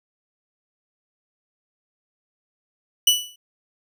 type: tone with exponential decay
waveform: sawtooth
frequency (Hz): 2960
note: F#7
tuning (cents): 0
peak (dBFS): -7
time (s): 3.07-3.36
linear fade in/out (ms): 5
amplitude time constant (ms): 61
effects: none